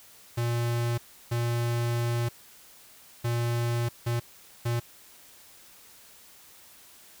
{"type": "tone bursts at uneven times", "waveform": "square", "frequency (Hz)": 118.5, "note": "A#2", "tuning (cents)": 29, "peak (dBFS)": -26, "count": 5, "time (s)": [[0.37, 0.98], [1.31, 2.29], [3.24, 3.89], [4.06, 4.2], [4.65, 4.8]], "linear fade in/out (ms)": 10, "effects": ["white hiss -53 dBFS RMS until 7.2 s"]}